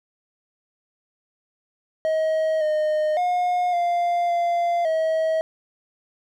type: tone with pitch steps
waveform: triangle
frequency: 633 / 614 / 717 / 697 / 691 / 640 Hz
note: D#5 / D#5 / F5 / F5 / F5 / D#5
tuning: +30 / -23 / +45 / -4 / -19 / +49 cents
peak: -17 dBFS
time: 2.05-5.41 s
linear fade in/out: 0 ms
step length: 560 ms
effects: none